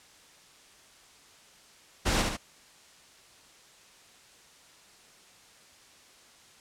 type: noise with echo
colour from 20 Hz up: pink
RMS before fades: -26 dBFS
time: 2.05-2.23 s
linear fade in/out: 20 ms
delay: 71 ms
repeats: 2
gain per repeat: -4 dB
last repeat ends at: 2.372 s
effects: white hiss -56 dBFS RMS until 6.6 s + low-pass 8000 Hz 12 dB/octave